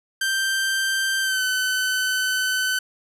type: tone with pitch glide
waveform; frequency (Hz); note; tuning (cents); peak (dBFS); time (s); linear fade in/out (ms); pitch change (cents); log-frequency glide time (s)
sawtooth; 1568 to 1515.5; G6 to F#6; 0 to +41; -17; 0.21-2.79; 5; -59; 1.21-1.43
effects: resampled to 32000 Hz + 9-bit